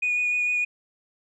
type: tone with vibrato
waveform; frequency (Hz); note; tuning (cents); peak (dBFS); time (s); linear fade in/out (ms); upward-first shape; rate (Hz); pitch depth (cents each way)
sine; 2462; D#7; -19; -20; 0.02-0.65; 10; sine; 6.6; 12
effects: tanh soft clip ceiling -18 dBFS